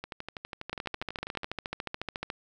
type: two click trains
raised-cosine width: 0.3 ms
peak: -21 / -17 dBFS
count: 18 / 23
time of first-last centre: 0.04-1.433 / 0.73-2.301 s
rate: 12.2 / 14 Hz
effects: none